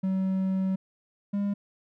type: tone pair in turn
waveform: triangle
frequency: 189.8 / 201.7 Hz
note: F#3 / G3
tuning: +44 / +50 cents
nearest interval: minor second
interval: 106 cents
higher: second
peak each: -22 / -23 dBFS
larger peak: first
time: 0.03-0.76 / 1.33-1.54 s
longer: first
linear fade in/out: 10 ms
effects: none